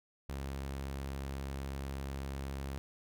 sawtooth tone, 68.2 Hz, C#2, 28 cents flat, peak -34 dBFS, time 0.29-2.78 s, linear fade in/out 0 ms, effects none

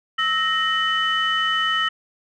sine tone cluster, 1302 / 1864 / 3002 Hz, E6 / A#6 / F#7, -22 / -1 / +24 cents, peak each -22 dBFS, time 0.18-1.89 s, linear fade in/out 10 ms, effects tanh soft clip ceiling -11 dBFS

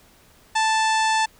harmonic tone, 880 Hz, A5, in tune, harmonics 1 / 2 / 3 / 4 / 5 / 6 / 7 / 8 / 9 / 10, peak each -19 / -25 / -29 / -31 / -33 / -35 / -36 / -37 / -38 / -39 dBFS, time 0.55-1.26 s, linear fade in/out 10 ms, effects pink hiss -54 dBFS RMS until 1.39 s

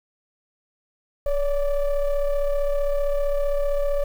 triangle ring-modulated tone, 293.7 Hz, D4, in tune, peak -14 dBFS, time 1.26-4.04 s, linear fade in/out 5 ms, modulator 276 Hz, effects 8-bit

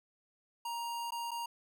square tone with dropouts, 938 Hz, A#5, 11 cents sharp, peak -37 dBFS, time 0.65-1.46 s, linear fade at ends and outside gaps 5 ms, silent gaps 1.107-1.12 / 1.309-1.314 s, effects none

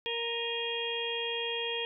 harmonic tone with a mistuned harmonic, 466.2 Hz, A#4, in tune, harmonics 1 / 2 / 4 / 5 / 6 / 7, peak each -36 / -42 / -42 / -40 / -40 / -35 dBFS, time 0.06-1.85 s, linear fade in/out 0 ms, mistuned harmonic 5, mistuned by +97 cents, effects none

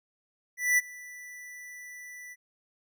square tone with ADSR envelope, 1975.5 Hz, B6, in tune, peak -20 dBFS, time 0.57-2.36 s, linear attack 210 ms, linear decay 25 ms, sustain -23 dB, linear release 39 ms, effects none

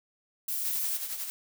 violet noise, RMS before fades -32 dBFS, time 0.48-0.97 s, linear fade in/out 5 ms
blue noise with tremolo, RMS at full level -33 dBFS, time 0.65-1.3 s, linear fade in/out 0 ms, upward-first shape triangle, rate 11 Hz, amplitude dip 60%
effects none

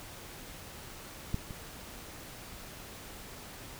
clicks, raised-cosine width 5 ms, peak -18 / -30 dBFS, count 2, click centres 1.344 / 1.508 s, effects pink hiss -47 dBFS RMS until 3.79 s

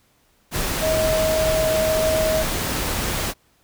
sine tone in noise, 633 Hz, D#5, 30 cents sharp, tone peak -18 dBFS, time 0.8-2.45 s, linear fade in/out 50 ms, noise pink, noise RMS -24 dBFS, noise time 0.51-3.34 s, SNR +3 dB, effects pink hiss -61 dBFS RMS until 3.63 s

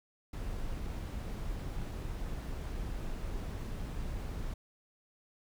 brown noise, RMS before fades -38 dBFS, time 0.33-4.54 s, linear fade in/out 5 ms, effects none

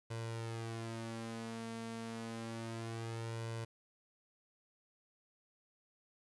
sawtooth tone with flanger, 114.1 Hz, A#2, 37 cents flat, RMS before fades -43 dBFS, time 0.1-3.65 s, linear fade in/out 10 ms, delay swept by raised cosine 2 to 4.4 ms, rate 0.29 Hz, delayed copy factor +0.65, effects resampled to 24000 Hz + 11-bit

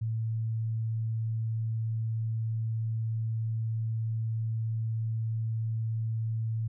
sine tone, 112.1 Hz, A2, 33 cents sharp, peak -28 dBFS, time 0.01-6.68 s, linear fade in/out 10 ms, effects none

